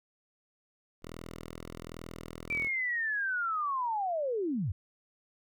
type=tone; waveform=5% pulse; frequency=41.2 Hz; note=E1; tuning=in tune; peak=-31 dBFS; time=1.02-2.68 s; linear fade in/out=20 ms
type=linear sweep; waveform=sine; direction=down; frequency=2349 to 74.8 Hz; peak=-29 dBFS; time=2.5-4.72 s; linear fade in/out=5 ms
effects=none